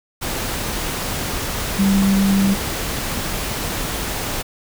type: tone in noise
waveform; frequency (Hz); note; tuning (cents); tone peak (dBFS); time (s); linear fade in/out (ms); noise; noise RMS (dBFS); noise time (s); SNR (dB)
sine; 196; G3; 0; -13; 1.78-2.55; 20; pink; -24; 0.21-4.43; +8
effects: none